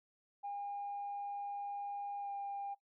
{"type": "tone with pitch glide", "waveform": "sine", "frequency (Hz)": [809, 801.1], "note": ["G#5", "G5"], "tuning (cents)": [-46, 37], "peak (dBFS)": -38, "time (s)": [0.43, 2.75], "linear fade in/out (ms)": 20, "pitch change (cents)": -17, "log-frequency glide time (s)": [2.2, 2.3], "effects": ["noise-tail reverb RT60 0.1 s tail -19 dB re dry", "tanh soft clip ceiling -35 dBFS"]}